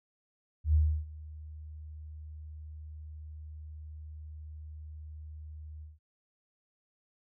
sine tone with ADSR envelope, 76.8 Hz, D#2, 22 cents flat, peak -20 dBFS, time 0.64-5.99 s, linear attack 100 ms, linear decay 310 ms, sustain -22 dB, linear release 170 ms, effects none

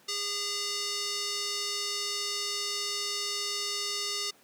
square tone with band-pass filter, 407.5 Hz, G#4, 33 cents flat, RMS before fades -33 dBFS, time 0.08-4.31 s, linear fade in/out 10 ms, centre 5200 Hz, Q 2.1, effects pink hiss -60 dBFS RMS until 4.43 s + high-pass 200 Hz 12 dB/octave

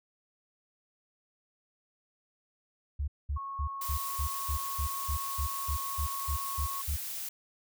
sine tone bursts, 71.5 Hz, D2, 46 cents flat, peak -29 dBFS, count 14, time 2.99-6.966 s, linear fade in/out 10 ms, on 89 ms, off 210 ms
sine tone, 1098 Hz, C#6, 17 cents flat, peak -36 dBFS, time 3.36-6.82 s, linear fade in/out 10 ms
blue noise, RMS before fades -38 dBFS, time 3.81-7.29 s, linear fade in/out 5 ms
effects none

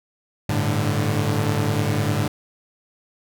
sawtooth chord, G suspended second, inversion none, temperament equal with one note detuned, 100.06 / 110 / 146.83 Hz, G2 / A2 / D3, +36 / 0 / 0 cents, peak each -20 dBFS, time 0.49-2.28 s, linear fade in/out 5 ms, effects none

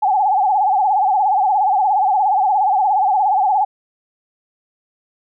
sine tone with vibrato, 799 Hz, G5, 33 cents sharp, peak -12 dBFS, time 0.02-3.65 s, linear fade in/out 10 ms, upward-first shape sine, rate 17 Hz, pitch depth 130 cents each way, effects none

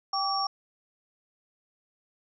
sine tone cluster, 787 / 1153 / 5510 Hz, G5 / D6 / F8, +7 / -32 / -24 cents, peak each -30 dBFS, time 0.13-0.47 s, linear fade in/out 5 ms, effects none

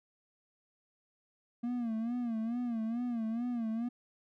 triangle tone with vibrato, 233.1 Hz, A#3, in tune, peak -30 dBFS, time 1.63-3.89 s, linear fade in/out 10 ms, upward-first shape sine, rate 2.3 Hz, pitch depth 98 cents each way, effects none

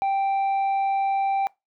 triangle tone with tanh clipping, 784 Hz, G5, in tune, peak -21 dBFS, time 0.02-1.47 s, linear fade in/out 0 ms, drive 8 dB, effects noise-tail reverb RT60 0.2 s tail -22 dB re dry

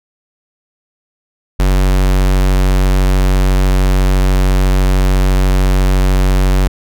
square tone, 46.95 Hz, F#1, 26 cents sharp, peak -9 dBFS, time 1.59-6.68 s, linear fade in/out 10 ms, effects none

